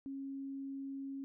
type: tone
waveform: sine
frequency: 273 Hz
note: C#4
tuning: 26 cents flat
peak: -40 dBFS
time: 0.06-1.24 s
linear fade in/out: 0 ms
effects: none